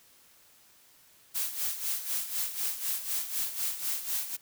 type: noise with tremolo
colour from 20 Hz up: blue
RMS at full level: -30 dBFS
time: 1.34-4.37 s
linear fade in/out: 20 ms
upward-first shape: sine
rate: 4 Hz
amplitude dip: 70%
effects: white hiss -60 dBFS RMS until 4.41 s